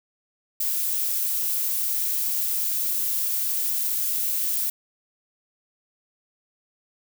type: noise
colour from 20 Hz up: violet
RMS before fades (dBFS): -25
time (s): 0.6-4.7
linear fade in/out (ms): 5
effects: none